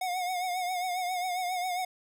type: tone with vibrato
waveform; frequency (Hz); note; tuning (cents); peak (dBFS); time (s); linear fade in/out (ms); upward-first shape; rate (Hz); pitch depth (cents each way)
square; 727; F#5; -31; -30; 0.01-1.85; 5; triangle; 7.4; 65
effects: none